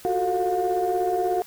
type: tone cluster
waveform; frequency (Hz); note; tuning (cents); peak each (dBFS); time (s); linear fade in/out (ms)
sine; 356.9 / 373.4 / 444.6 / 714; F4 / F#4 / A4 / F5; +38 / +16 / +18 / +38; -29 / -24 / -28 / -23; 0.05-1.42; 0
effects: tanh soft clip ceiling -15 dBFS + white hiss -47 dBFS RMS until 1.46 s